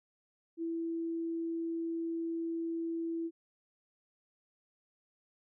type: tone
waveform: sine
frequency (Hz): 331.4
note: E4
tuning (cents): +9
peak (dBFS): -33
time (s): 0.57-3.31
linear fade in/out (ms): 50
effects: none